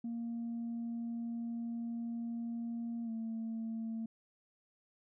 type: tone with pitch glide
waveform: sine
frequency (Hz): 233.1 to 225.3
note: A#3 to A3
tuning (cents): 0 to +41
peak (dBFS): -35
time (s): 0.04-4.06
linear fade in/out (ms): 5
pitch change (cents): -59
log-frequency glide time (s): 3.04-3.1
effects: tanh soft clip ceiling -34 dBFS